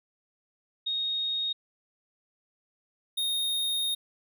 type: tone pair in turn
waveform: sine / square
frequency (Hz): 3729 / 3705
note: A#7 / A#7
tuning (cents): 0 / -11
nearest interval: unison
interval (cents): 11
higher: first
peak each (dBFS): -27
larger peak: neither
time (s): 0.86-1.53 / 3.17-3.95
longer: second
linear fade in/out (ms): 10
effects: none